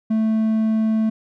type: tone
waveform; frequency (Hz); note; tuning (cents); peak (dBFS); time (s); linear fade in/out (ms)
triangle; 220; A3; 0; -14; 0.1-1.1; 10
effects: none